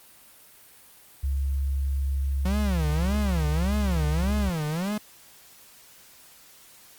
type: tone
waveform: sine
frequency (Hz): 68.7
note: C#2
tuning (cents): -15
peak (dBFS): -23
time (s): 1.23-4.5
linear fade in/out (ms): 10
type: tone with vibrato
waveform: 45% pulse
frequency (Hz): 177.8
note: F3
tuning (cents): +31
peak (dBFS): -26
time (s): 2.45-4.98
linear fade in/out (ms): 5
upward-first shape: sine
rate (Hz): 1.7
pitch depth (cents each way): 300
effects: white hiss -52 dBFS RMS until 6.98 s + Opus 32 kbps